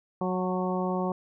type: harmonic tone with a mistuned harmonic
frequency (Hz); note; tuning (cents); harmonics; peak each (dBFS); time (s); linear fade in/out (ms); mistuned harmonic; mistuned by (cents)
184; F#3; -9; 1 / 2 / 3 / 4 / 5 / 6; -29 / -32 / -34 / -35 / -36 / -37; 0.21-1.12; 2; 5; -28
effects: none